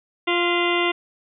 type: harmonic tone with a mistuned harmonic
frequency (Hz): 349.2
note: F4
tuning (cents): 0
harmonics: 1 / 2 / 3 / 4 / 6 / 7 / 8 / 9 / 10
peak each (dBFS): -22 / -28 / -27 / -30 / -25 / -33 / -27 / -33 / -32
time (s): 0.27-0.92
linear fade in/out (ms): 10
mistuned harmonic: 6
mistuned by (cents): -33
effects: none